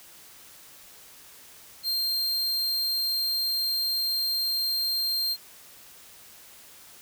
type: tone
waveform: 45% pulse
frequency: 4186 Hz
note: C8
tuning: in tune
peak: -24 dBFS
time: 1.83-5.37 s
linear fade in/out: 50 ms
effects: white hiss -50 dBFS RMS until 7.01 s